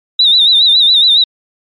sine tone with vibrato, 3778 Hz, A#7, 22 cents sharp, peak -4 dBFS, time 0.19-1.24 s, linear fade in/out 5 ms, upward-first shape sine, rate 7.2 Hz, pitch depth 96 cents each way, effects tanh soft clip ceiling 0 dBFS + MP3 48 kbps

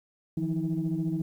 sine tone cluster, 158.7 / 172.9 / 320 Hz, D#3 / F3 / D#4, +35 / -17 / +49 cents, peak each -30 dBFS, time 0.37-1.22 s, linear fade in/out 5 ms, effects tanh soft clip ceiling -20 dBFS + 10-bit

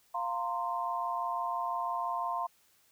sine chord, F suspended fourth, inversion none, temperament equal with one note detuned, 698.5 / 920.6 / 1046.5 Hz, F5 / Bb5 / C6, 0 / -22 / 0 cents, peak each -36 / -36 / -34 dBFS, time 0.14-2.47 s, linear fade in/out 10 ms, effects white hiss -67 dBFS RMS until 2.91 s

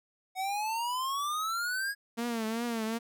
square exponential sweep, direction up, 740 to 1667 Hz, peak -31 dBFS, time 0.35-1.95 s, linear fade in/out 50 ms
sawtooth tone with vibrato, 228.9 Hz, A#3, 31 cents flat, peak -27 dBFS, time 2.17-2.99 s, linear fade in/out 20 ms, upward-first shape triangle, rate 2.6 Hz, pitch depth 94 cents each way
effects none

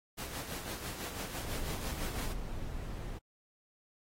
pink noise with tremolo, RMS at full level -40 dBFS, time 0.17-2.34 s, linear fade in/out 20 ms, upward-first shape sine, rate 6 Hz, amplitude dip 50%
brown noise, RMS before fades -39 dBFS, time 1.42-3.19 s, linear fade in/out 20 ms
effects AAC 48 kbps

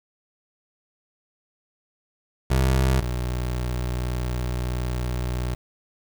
25% pulse tone pair in turn, 65.2 / 61.46 Hz, C2 / B1, -5 / -8 cents, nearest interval minor second, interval 103 cents, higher first, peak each -14 / -22 dBFS, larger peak first, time 2.5-3.01 / 3.01-5.55 s, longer second, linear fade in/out 10 ms, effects 7-bit

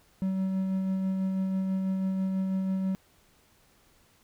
triangle tone with tremolo, 190 Hz, F#3, 46 cents sharp, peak -23 dBFS, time 0.22-2.95 s, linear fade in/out 0 ms, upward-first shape sine, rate 6.1 Hz, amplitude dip 25%, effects pink hiss -63 dBFS RMS until 4.23 s

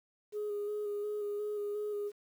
sine tone with vibrato, 415.3 Hz, G#4, in tune, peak -32 dBFS, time 0.32-2.12 s, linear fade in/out 50 ms, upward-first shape square, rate 2.8 Hz, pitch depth 17 cents each way, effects tanh soft clip ceiling -31 dBFS + 10-bit

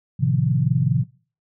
sine chord, F dominant seventh, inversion first, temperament equal, 110 / 130.81 / 155.56 / 174.61 Hz, A2 / C3 / Eb3 / F3, 0 / 0 / 0 / 0 cents, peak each -24 / -19 / -22 / -25 dBFS, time 0.19-1.04 s, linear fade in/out 20 ms, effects noise-tail reverb RT60 0.4 s tail -22 dB re dry

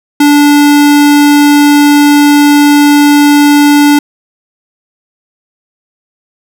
square tone, 290.9 Hz, D4, 16 cents flat, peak -3 dBFS, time 0.2-3.99 s, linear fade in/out 5 ms, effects none

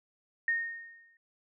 sine tone with exponential decay, 1846 Hz, A#6, 17 cents flat, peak -24 dBFS, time 0.48-1.17 s, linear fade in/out 2 ms, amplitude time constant 150 ms, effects none

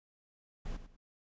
brown noise with echo, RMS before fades -38 dBFS, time 0.65-0.77 s, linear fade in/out 10 ms, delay 98 ms, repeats 2, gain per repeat -11 dB, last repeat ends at 0.966 s, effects resampled to 16000 Hz

